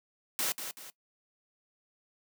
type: noise with echo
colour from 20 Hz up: white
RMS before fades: -31 dBFS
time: 0.39-0.52 s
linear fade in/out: 0 ms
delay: 190 ms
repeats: 2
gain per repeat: -8 dB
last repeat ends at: 0.9 s
effects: noise-tail reverb RT60 0.1 s tail -20 dB re dry + high-pass 200 Hz 12 dB/octave